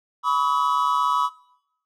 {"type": "tone cluster", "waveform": "triangle", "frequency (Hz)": [991, 1128, 1276], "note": ["B5", "C#6", "D#6"], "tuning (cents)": [6, 30, 43], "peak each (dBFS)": -21, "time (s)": [0.23, 1.3], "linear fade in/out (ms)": 50, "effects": ["noise-tail reverb RT60 0.8 s tail -21 dB re dry"]}